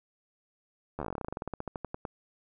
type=slowing click train; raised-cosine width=1 ms; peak=-21 dBFS; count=25; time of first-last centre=0.99-2.052 s; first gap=12 ms; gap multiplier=1.1; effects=none